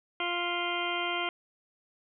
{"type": "harmonic tone", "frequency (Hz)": 349.2, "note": "F4", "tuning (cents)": 0, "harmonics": [1, 2, 3, 4, 6, 7, 8, 9], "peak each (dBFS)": [-37, -36, -37, -37, -36, -40, -40, -37], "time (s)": [0.2, 1.29], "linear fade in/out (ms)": 2, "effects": []}